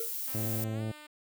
triangle tone with exponential decay, 455.7 Hz, A#4, 39 cents flat, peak -31 dBFS, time 0-0.15 s, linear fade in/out 5 ms, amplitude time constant 31 ms
violet noise, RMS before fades -36 dBFS, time 0-0.64 s, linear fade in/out 0 ms
5% pulse tone with pitch glide, 261.6 to 300.5 Hz, C4 to D4, 0 to +40 cents, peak -36 dBFS, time 0.27-1.07 s, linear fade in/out 10 ms, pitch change +240 cents, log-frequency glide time 0.73-0.82 s
harmonic tone, 110 Hz, A2, in tune, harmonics 1 / 2 / 3 / 4 / 5 / 6 / 7, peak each -33 / -38 / -42 / -47 / -45 / -49 / -53 dBFS, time 0.34-0.92 s, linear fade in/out 10 ms
effects none

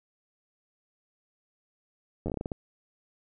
slowing click train, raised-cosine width 2 ms, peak -19 dBFS, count 10, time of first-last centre 2.26-2.518 s, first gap 10 ms, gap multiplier 1.25, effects none

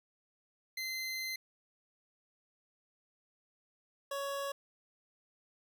25% pulse tone pair in turn, 2066 / 557.7 Hz, C7 / C#5, -22 / +10 cents, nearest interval octave + major seventh, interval 2268 cents, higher first, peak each -33 / -32 dBFS, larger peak second, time 0.77-1.36 / 4.11-4.52 s, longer first, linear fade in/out 5 ms, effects none

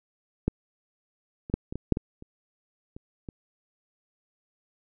clicks, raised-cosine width 3 ms, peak -10 / -25 / -10 / -21 / -19 / -6 / -16 / -30 / -28 / -24 dBFS, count 10, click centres 0.48 / 1.499 / 1.54 / 1.725 / 1.756 / 1.923 / 1.971 / 2.224 / 2.965 / 3.288 s, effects none

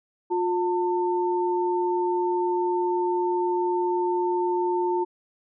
sine tone pair together, 356 / 897 Hz, F4 / A5, +33 / +33 cents, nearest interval octave + major third, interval 1600 cents, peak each -23 / -26 dBFS, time 0.3-5.05 s, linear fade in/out 20 ms, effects none

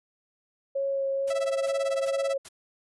sine tone with vibrato, 547 Hz, C#5, 23 cents flat, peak -25 dBFS, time 0.75-2.38 s, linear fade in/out 10 ms, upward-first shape sine, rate 2.2 Hz, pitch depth 10 cents each way
white noise bursts, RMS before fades -43 dBFS, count 4, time 1.27-2.488 s, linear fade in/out 10 ms, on 42 ms, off 350 ms
sawtooth tone with tremolo, 659.3 Hz, E5, in tune, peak -25 dBFS, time 1.3-2.34 s, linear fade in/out 5 ms, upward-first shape sine, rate 18 Hz, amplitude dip 95%
effects resampled to 24000 Hz

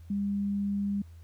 sine tone, 201 Hz, G3, 44 cents sharp, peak -27 dBFS, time 0.1-1.02 s, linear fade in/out 5 ms, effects added 83 Hz sine -46 dBFS peak until 1.23 s + pink hiss -66 dBFS RMS until 1.23 s

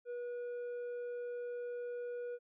sine tone with tanh clipping, 484.4 Hz, B4, 34 cents flat, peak -40 dBFS, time 0.05-2.39 s, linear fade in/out 50 ms, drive 5 dB, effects none

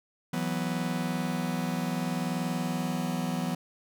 45% pulse chord, E suspended second, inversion none, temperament just, 164.81 / 185.42 / 247.2 Hz, E3 / F#3 / B3, 0 / +4 / +2 cents, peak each -33 dBFS, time 0.33-3.55 s, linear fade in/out 5 ms, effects none

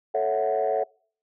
sine chord, F# minor seventh, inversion first, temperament equal, 440 / 554.4 / 659.3 / 740 Hz, A4 / C#5 / E5 / F#5, 0 / 0 / 0 / 0 cents, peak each -26 dBFS, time 0.14-0.84 s, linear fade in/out 10 ms, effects noise-tail reverb RT60 0.5 s tail -26 dB re dry + tanh soft clip ceiling -15 dBFS

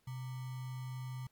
sine tone with sample-and-hold, 127.7 Hz, C3, 42 cents flat, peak -39 dBFS, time 0.07-1.27 s, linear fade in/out 5 ms, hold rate 1050 Hz, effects pink hiss -75 dBFS RMS until 1.31 s + MP3 96 kbps

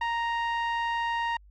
sawtooth tone with low-pass filter, 932.3 Hz, A#5, in tune, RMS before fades -29 dBFS, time 0.01-1.37 s, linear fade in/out 5 ms, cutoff 2300 Hz, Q 1.1, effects added 50 Hz sine -51 dBFS peak until 1.5 s

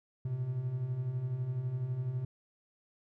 triangle beating tone pair, 116.9 / 128.9 Hz, A#2 / C3, +5 / -26 cents, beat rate 12 Hz, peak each -38 / -31 dBFS, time 0.25-2.25 s, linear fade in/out 5 ms, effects none

